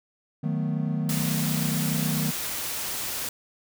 triangle chord, B dominant seventh, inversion first, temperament equal, 155.56 / 185 / 220 / 246.9 Hz, D#3 / F#3 / A3 / B3, 0 / 0 / 0 / 0 cents, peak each -25 / -30 / -29 / -31 dBFS, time 0.43-2.31 s, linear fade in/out 10 ms
white noise, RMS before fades -31 dBFS, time 1.09-3.29 s, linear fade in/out 2 ms
effects none

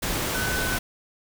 sine tone in noise, 1507 Hz, F#6, 31 cents sharp, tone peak -28 dBFS, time 0.34-0.78 s, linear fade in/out 10 ms, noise pink, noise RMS -27 dBFS, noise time 0.02-0.79 s, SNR -4 dB, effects none

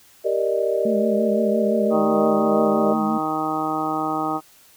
sine chord, Eb major seventh, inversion first, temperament equal, 392 / 466.2 / 587.3 / 622.3 Hz, G4 / Bb4 / D5 / Eb5, 0 / 0 / 0 / 0 cents, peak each -24 dBFS, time 0.24-2.94 s, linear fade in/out 20 ms
sine tone with vibrato, 216 Hz, A3, 32 cents flat, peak -21 dBFS, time 0.85-3.18 s, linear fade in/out 5 ms, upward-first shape sine, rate 5.8 Hz, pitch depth 64 cents each way
harmonic tone, 156.3 Hz, D#3, 8 cents sharp, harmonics 1 / 2 / 3 / 4 / 5 / 6 / 7 / 8, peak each -37 / -26 / -34 / -33 / -26 / -33 / -32 / -27 dBFS, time 1.9-4.41 s, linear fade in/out 50 ms
effects white hiss -52 dBFS RMS until 4.76 s

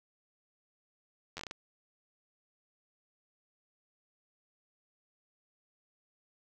slowing click train, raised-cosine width 0.2 ms, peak -23 dBFS, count 7, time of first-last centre 1.37-1.511 s, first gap 10 ms, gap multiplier 1.34, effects none

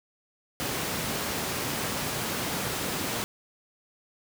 pink high-pass noise, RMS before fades -31 dBFS, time 0.6-3.24 s, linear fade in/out 0 ms, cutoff 110 Hz, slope 12 dB/octave, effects none

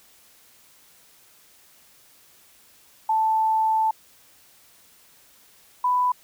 sine tone pair in turn, 880 / 993.6 Hz, A5 / B5, 0 / +10 cents, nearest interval major second, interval 210 cents, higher second, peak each -18 dBFS, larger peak neither, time 3.09-3.91 / 5.84-6.12 s, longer first, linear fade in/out 5 ms, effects white hiss -55 dBFS RMS until 6.23 s

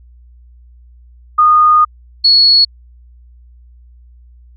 sine tone pair in turn, 1229 / 4367 Hz, D#6 / C#8, -22 / -27 cents, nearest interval octave + minor seventh, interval 2195 cents, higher second, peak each -5 dBFS, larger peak neither, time 1.38-1.85 / 2.24-2.65 s, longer first, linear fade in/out 10 ms, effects added 60 Hz sine -39 dBFS peak until 4.56 s

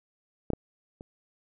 clicks, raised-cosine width 2 ms, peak -14 / -16 / -29 dBFS, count 3, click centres 0.503 / 0.534 / 1.009 s, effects none

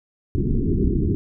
pink low-pass noise, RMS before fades -20 dBFS, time 0.35-1.15 s, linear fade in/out 0 ms, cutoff 410 Hz, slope 96 dB/octave, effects none

